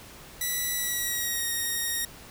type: tone with pitch glide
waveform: 5% pulse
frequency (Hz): 1963 to 1867.9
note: B6 to A#6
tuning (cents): -11 to +3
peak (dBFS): -17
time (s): 0.41-2.05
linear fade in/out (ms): 2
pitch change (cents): -86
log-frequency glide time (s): 0.76-1.46
effects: pink hiss -47 dBFS RMS until 2.3 s